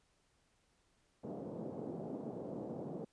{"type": "band-pass noise", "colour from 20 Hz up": "pink", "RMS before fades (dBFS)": -44, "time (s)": [1.23, 3.05], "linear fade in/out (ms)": 10, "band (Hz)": [160, 640], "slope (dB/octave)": 24, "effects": ["pink hiss -75 dBFS RMS until 3.12 s", "resampled to 22050 Hz"]}